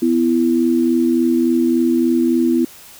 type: tone pair together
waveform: sine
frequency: 250 / 333.5 Hz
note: B3 / E4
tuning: +21 / +20 cents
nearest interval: perfect fourth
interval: 499 cents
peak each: -15 dBFS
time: 0.02-2.65 s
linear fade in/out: 5 ms
effects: white hiss -41 dBFS RMS until 2.99 s